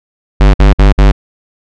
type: tone bursts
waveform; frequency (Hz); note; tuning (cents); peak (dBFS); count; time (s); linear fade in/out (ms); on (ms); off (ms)
square; 49.45; G1; +16; -3; 4; 0.4-1.119; 10; 140; 53
effects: low-pass 4000 Hz 12 dB/octave